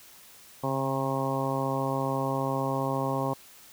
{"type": "harmonic tone with a mistuned harmonic", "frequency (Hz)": 134.7, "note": "C#3", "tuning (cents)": -49, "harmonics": [1, 2, 3, 4, 5, 6, 7, 8], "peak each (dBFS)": [-32, -33, -36, -33, -37, -36, -35, -35], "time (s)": [0.63, 3.34], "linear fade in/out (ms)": 10, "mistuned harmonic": 1, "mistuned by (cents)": 28, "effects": ["white hiss -52 dBFS RMS until 3.72 s"]}